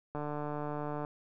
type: click train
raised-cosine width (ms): 1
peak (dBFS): -24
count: 134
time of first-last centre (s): 0.15-1.049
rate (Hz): 148
effects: none